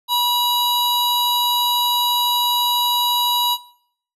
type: tone pair together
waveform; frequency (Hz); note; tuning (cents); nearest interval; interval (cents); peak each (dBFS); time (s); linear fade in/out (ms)
square; 969 / 3881; B5 / B7; -33 / -31; 2 octaves; 2402; -19; 0.08-3.58; 50
effects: noise-tail reverb RT60 0.6 s tail -18 dB re dry + resampled to 32000 Hz